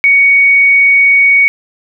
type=tone; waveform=sine; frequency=2236 Hz; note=C#7; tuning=14 cents sharp; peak=-4 dBFS; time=0.04-1.48 s; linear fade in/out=0 ms; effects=none